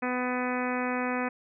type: harmonic tone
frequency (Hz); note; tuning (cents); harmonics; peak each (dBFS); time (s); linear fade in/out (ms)
250; B3; +21; 1 / 2 / 3 / 4 / 5 / 6 / 7 / 8 / 9 / 10; -31 / -34 / -36 / -37 / -38 / -39 / -39 / -40 / -41 / -41; 0.02-1.29; 10
effects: none